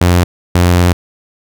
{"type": "tone pair in turn", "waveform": "sawtooth", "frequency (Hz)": [88.3, 88.3], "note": ["F2", "F2"], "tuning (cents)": [20, 20], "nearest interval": "unison", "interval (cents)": 0, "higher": "neither", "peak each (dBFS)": -3, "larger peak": "neither", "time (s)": [[0.01, 0.24], [0.55, 0.93]], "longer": "second", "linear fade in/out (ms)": 5, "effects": []}